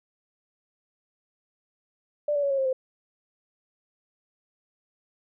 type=tone with pitch steps; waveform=sine; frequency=590 / 575.2 / 560.8 / 546.7 / 533 / 519.6 Hz; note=D5 / D5 / C#5 / C#5 / C5 / C5; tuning=+8 / -36 / +20 / -24 / +32 / -12 cents; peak=-22 dBFS; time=2.28-2.73 s; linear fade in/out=5 ms; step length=75 ms; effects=none